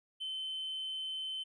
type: tone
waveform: triangle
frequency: 3069 Hz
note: G7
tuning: 37 cents flat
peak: -34 dBFS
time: 0.2-1.44 s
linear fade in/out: 20 ms
effects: tanh soft clip ceiling -32 dBFS + resampled to 22050 Hz